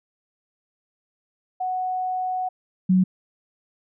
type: tone pair in turn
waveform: sine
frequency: 740 / 185.37 Hz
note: F#5 / F#3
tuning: 0 / +3 cents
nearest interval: 2 octaves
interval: 2397 cents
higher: first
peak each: -23 / -14 dBFS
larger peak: second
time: 1.6-2.49 / 2.89-3.04 s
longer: first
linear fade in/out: 10 ms
effects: none